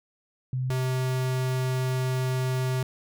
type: tone pair in turn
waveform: sine / square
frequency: 128.6 / 129.11 Hz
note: C3 / C3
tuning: -30 / -23 cents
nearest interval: unison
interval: 7 cents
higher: second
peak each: -25 dBFS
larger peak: neither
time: 0.53-0.7 / 0.7-2.83 s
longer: second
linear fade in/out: 2 ms
effects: none